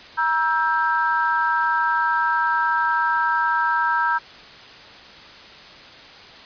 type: chord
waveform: sine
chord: E diminished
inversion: second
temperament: just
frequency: 949.3 / 1318.5 / 1582.2 Hz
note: Bb5 / E6 / G6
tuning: +31 / 0 / +16 cents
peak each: -21 / -23 / -22 dBFS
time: 0.17-4.19 s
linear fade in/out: 20 ms
effects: white hiss -42 dBFS RMS until 6.45 s + resampled to 11025 Hz